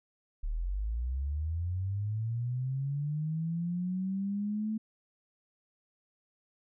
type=linear sweep; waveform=sine; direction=up; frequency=35 to 220 Hz; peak=-30 dBFS; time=0.43-4.78 s; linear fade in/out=10 ms; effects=none